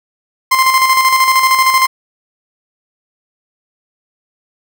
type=tone with tremolo; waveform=30% pulse; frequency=1046.5 Hz; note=C6; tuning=in tune; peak=-4 dBFS; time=0.51-1.87 s; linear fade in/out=10 ms; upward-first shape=square; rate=13 Hz; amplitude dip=45%; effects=none